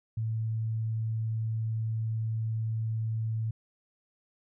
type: tone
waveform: sine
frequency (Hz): 111.4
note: A2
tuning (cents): +22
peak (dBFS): -28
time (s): 0.17-3.51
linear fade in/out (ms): 5
effects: none